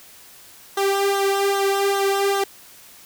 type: tone with flanger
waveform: sawtooth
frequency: 395.6 Hz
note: G4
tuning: 16 cents sharp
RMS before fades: -20 dBFS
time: 0.77-2.44 s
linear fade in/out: 5 ms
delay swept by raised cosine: 0.4 to 2.1 ms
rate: 2.5 Hz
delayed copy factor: -0.8
effects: white hiss -46 dBFS RMS until 3.05 s